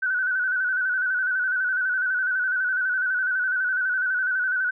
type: tone with vibrato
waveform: sine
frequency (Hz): 1500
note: F#6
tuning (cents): +23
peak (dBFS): -21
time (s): 0.02-4.71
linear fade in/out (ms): 10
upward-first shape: square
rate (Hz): 12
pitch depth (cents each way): 43
effects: none